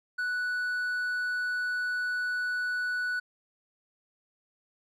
sine tone with hard clipping, 1480 Hz, F#6, in tune, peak -29 dBFS, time 0.18-3.2 s, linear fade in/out 10 ms, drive 3 dB, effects none

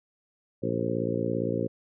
harmonic tone with a mistuned harmonic, 57.5 Hz, A#1, 23 cents flat, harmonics 2 / 3 / 4 / 5 / 6 / 7 / 8 / 9, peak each -34 / -34 / -34 / -34 / -34 / -34 / -34 / -34 dBFS, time 0.62-1.68 s, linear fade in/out 20 ms, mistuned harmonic 9, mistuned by +37 cents, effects none

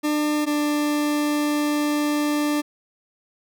40% pulse tone pair in turn, 299.3 / 295.9 Hz, D4 / D4, +33 / +13 cents, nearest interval unison, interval 20 cents, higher first, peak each -19 dBFS, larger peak neither, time 0.03-0.46 / 0.46-2.62 s, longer second, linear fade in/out 20 ms, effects none

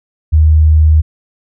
sine tone, 77.78 Hz, D#2, in tune, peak -4 dBFS, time 0.32-1.02 s, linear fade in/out 20 ms, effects none

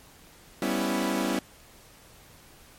sawtooth chord, C# half-diminished seventh, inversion second, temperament equal, 196 / 246.9 / 277.2 / 329.6 Hz, G3 / B3 / C#4 / E4, 0 / 0 / 0 / 0 cents, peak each -27 dBFS, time 0.62-1.39 s, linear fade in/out 2 ms, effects pink hiss -53 dBFS RMS until 2.78 s + MP3 64 kbps

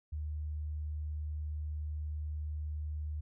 sine tone, 75.8 Hz, D#2, 45 cents flat, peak -35 dBFS, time 0.12-3.21 s, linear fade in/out 10 ms, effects none

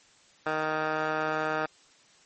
15% pulse tone with band-pass filter, 155.56 Hz, D#3, in tune, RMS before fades -29 dBFS, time 0.46-1.66 s, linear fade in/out 5 ms, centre 1100 Hz, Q 2.6, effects white hiss -59 dBFS RMS until 2.25 s + MP3 32 kbps

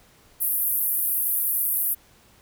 white band-pass noise, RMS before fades -24 dBFS, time 0.4-1.95 s, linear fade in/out 20 ms, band 11000 to 15000 Hz, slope 48 dB/octave, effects pink hiss -56 dBFS RMS until 2.41 s

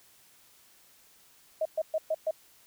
sine tone bursts, 632 Hz, D#5, 27 cents sharp, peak -25 dBFS, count 5, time 1.61-2.31 s, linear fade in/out 5 ms, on 44 ms, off 120 ms, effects white hiss -60 dBFS RMS until 2.66 s

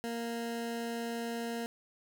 20% pulse tone, 232.9 Hz, A#3, 1 cent flat, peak -30 dBFS, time 0.04-1.66 s, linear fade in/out 0 ms, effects none

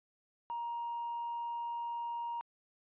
triangle tone with tanh clipping, 941 Hz, A#5, 16 cents sharp, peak -36 dBFS, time 0.5-2.41 s, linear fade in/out 0 ms, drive 5 dB, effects resampled to 8000 Hz

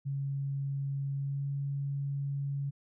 sine tone with pitch glide, 138.59 to 140.04 Hz, C#3 to C#3, 0 to +18 cents, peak -31 dBFS, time 0.05-2.71 s, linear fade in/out 20 ms, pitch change +18 cents, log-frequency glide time 1.14-1.48 s, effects none

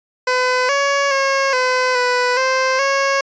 15% pulse tone with pitch steps, 505 / 561 / 544 / 508 / 495.5 / 522 / 549 Hz, B4 / C#5 / C#5 / B4 / B4 / C5 / C#5, +39 / +21 / -33 / +49 / +6 / -4 / -17 cents, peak -8 dBFS, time 0.27-3.21 s, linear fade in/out 5 ms, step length 420 ms, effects resampled to 16000 Hz

